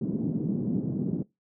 white band-pass noise, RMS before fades -29 dBFS, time 0.01-1.23 s, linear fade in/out 5 ms, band 150 to 270 Hz, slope 24 dB/octave, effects noise-tail reverb RT60 0.2 s tail -22 dB re dry

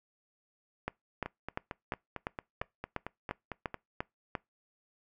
two click trains, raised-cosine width 0.5 ms, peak -18 / -22 dBFS, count 11 / 12, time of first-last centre 0.88-4.352 / 1.26-3.743 s, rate 2.88 / 4.43 Hz, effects noise-tail reverb RT60 0.2 s tail -24 dB re dry

